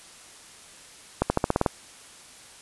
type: accelerating click train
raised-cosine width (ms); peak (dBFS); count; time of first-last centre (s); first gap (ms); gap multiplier
1; -6; 8; 1.22-1.662; 80; 0.92
effects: white hiss -48 dBFS RMS until 2.61 s + resampled to 24000 Hz